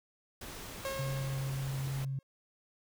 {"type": "noise", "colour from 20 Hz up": "pink", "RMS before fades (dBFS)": -45, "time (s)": [0.41, 2.05], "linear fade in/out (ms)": 5}
{"type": "tone with exponential decay", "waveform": "sawtooth", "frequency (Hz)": 541, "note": "C#5", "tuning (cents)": -42, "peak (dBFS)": -30, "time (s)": [0.85, 2.23], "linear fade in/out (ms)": 1, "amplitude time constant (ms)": 300}
{"type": "tone", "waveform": "sine", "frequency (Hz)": 135.3, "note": "C#3", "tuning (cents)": -42, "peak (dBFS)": -33, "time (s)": [0.99, 2.19], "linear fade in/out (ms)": 2}
{"effects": []}